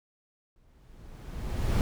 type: noise with exponential growth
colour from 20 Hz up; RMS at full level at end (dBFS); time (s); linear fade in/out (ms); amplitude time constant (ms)
brown; -23; 0.56-1.81; 1; 270
effects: none